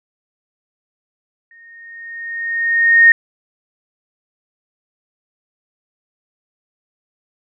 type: tone with exponential growth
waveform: sine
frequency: 1849 Hz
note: A#6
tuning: 15 cents flat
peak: -3 dBFS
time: 1.51-3.12 s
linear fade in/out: 2 ms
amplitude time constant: 350 ms
effects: none